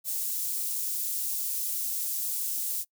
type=high-pass noise; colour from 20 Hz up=white; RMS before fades=-31 dBFS; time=0.04-2.85 s; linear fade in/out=50 ms; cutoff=7800 Hz; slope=12 dB/octave; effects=noise-tail reverb RT60 0.1 s tail -24 dB re dry